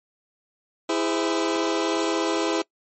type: chord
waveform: sawtooth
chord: E augmented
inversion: none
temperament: just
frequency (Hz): 329.6 / 412 / 515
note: E4 / G#4 / B#4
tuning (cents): 0 / -14 / -28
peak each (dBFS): -20 / -23 / -25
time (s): 0.89-2.62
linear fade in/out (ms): 5
effects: noise-tail reverb RT60 0.1 s tail -24 dB re dry + MP3 32 kbps